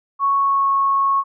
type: tone with pitch glide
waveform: sine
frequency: 1108 to 1099.1 Hz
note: C#6 to C#6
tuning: -1 to -15 cents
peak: -14 dBFS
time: 0.19-1.24 s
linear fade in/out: 50 ms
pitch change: -14 cents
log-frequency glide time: 0.36-0.7 s
effects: none